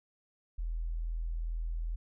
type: tone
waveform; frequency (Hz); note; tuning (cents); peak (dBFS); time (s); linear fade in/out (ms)
sine; 41.2; E1; 0; -32; 0.58-1.96; 10
effects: none